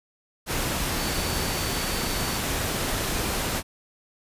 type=tone in noise; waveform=sine; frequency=4518 Hz; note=C#8; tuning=32 cents sharp; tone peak=-37 dBFS; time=0.96-2.41 s; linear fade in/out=50 ms; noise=pink; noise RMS=-27 dBFS; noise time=0.46-3.63 s; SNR=-13 dB; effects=resampled to 32000 Hz